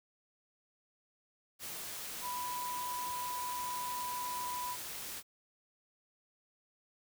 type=tone in noise; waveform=sine; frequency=987.8 Hz; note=B5; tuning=in tune; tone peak=-37 dBFS; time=2.21-4.77 s; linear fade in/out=50 ms; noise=white; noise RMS=-43 dBFS; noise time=1.59-5.23 s; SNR=+3 dB; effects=none